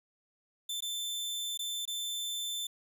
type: tone with dropouts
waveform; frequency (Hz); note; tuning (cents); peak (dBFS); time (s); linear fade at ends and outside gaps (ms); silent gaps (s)
sawtooth; 3540; A7; +10; -31; 0.69-2.67; 5; 0.806-0.822 / 1.575-1.591 / 1.854-1.876
effects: none

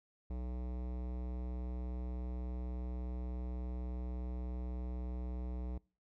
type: tone with hard clipping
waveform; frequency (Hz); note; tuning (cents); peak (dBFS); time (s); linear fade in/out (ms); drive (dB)
sine; 61.74; B1; 0; -40; 0.3-5.78; 5; 18
effects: noise-tail reverb RT60 0.4 s tail -25 dB re dry

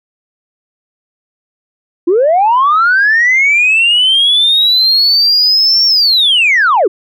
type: linear two-way sweep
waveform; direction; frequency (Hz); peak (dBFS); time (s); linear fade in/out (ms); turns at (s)
sine; up then down; 322.2 to 5520 to 322.2; -5; 2.07-6.88; 10; 5.86
effects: tanh soft clip ceiling -3 dBFS

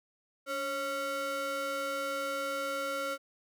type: ring-modulated tone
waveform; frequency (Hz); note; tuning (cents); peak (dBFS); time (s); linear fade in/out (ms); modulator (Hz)
square; 415.3; G#4; 0; -30; 0.46-3.18; 50; 961
effects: none

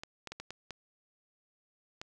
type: clicks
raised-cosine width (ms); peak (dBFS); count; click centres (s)
0.2; -24; 7; 0.035 / 0.273 / 0.32 / 0.4 / 0.506 / 0.707 / 2.015
effects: none

